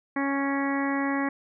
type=harmonic tone; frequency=277.2 Hz; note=C#4; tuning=in tune; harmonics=1 / 2 / 3 / 4 / 5 / 6 / 7 / 8; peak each=-26 / -35 / -34 / -34 / -42 / -36 / -34 / -40 dBFS; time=0.16-1.29 s; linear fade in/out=5 ms; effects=none